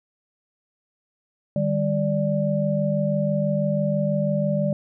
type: tone cluster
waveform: sine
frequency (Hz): 152.5 / 198.6 / 586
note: D#3 / G3 / D5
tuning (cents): -34 / +23 / -4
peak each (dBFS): -24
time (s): 1.56-4.73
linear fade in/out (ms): 2
effects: none